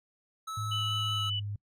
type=tone; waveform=square; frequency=1300 Hz; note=E6; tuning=24 cents flat; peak=-36 dBFS; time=0.47-1.3 s; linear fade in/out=10 ms
type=tone with pitch glide; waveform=sine; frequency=106.3 to 102.5 Hz; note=G#2 to G#2; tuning=+41 to -22 cents; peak=-33 dBFS; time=0.57-1.56 s; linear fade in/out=5 ms; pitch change=-63 cents; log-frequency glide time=1.12-1.23 s
type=tone with vibrato; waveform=sine; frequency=2966 Hz; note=F#7; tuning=4 cents sharp; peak=-31 dBFS; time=0.71-1.4 s; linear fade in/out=10 ms; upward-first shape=triangle; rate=5.3 Hz; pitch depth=12 cents each way
effects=noise-tail reverb RT60 0.1 s tail -26 dB re dry + low-pass 12000 Hz 12 dB/octave